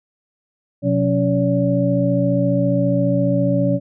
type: tone cluster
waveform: sine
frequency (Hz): 125.7 / 180.4 / 280.6 / 571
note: B2 / F#3 / C#4 / D5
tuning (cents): +31 / -44 / +21 / -49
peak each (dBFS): -20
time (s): 0.82-3.8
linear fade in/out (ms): 50
effects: none